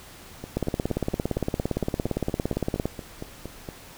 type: two click trains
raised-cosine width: 2 ms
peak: -11 / -20 dBFS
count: 41 / 15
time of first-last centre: 0.57-2.856 / 0.44-3.688 s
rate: 17.5 / 4.31 Hz
effects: pink hiss -46 dBFS RMS until 3.97 s